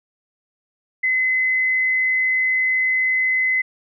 sine tone, 2037 Hz, C7, 47 cents flat, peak -16 dBFS, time 1.03-3.62 s, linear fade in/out 10 ms, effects none

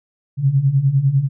sine beating tone pair, 130.81 / 140.81 Hz, C3 / C#3, 0 / +27 cents, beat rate 10 Hz, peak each -18 / -14 dBFS, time 0.37-1.29 s, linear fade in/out 50 ms, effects none

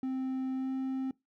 triangle tone with pitch glide, 261.6 to 263.7 Hz, C4 to C4, 0 to +14 cents, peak -29 dBFS, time 0.03-1.11 s, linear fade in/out 2 ms, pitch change +14 cents, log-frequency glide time 0.54-0.71 s, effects noise-tail reverb RT60 0.2 s tail -22 dB re dry

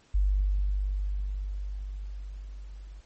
sine tone with level ramp, 49 Hz, G1, in tune, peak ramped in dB -20 to -41 dBFS, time 0.14-3.01 s, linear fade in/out 10 ms, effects pink hiss -62 dBFS RMS until 3.05 s + MP3 32 kbps

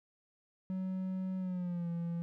triangle tone with pitch glide, 187.3 to 169.78 Hz, F#3 to F3, +21 to -49 cents, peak -32 dBFS, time 0.7-2.22 s, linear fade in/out 0 ms, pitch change -170 cents, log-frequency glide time 1.38-1.89 s, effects none

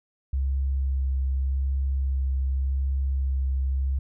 sine tone with vibrato, 67 Hz, C2, 42 cents sharp, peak -22 dBFS, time 0.33-3.99 s, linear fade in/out 5 ms, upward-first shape sine, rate 0.86 Hz, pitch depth 15 cents each way, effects none

